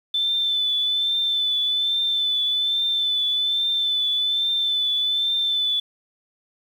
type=tone with vibrato; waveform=sine; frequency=3520 Hz; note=A7; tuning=in tune; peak=-19 dBFS; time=0.14-5.8 s; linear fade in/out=5 ms; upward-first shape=triangle; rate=1.2 Hz; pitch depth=35 cents each way; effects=8-bit